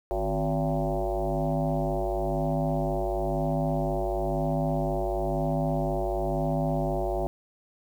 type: tone with frequency modulation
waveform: sine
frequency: 260.5 Hz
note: C4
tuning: 7 cents flat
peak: -24 dBFS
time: 0.11-7.27 s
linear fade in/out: 0 ms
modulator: 104 Hz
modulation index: 4.9
effects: 9-bit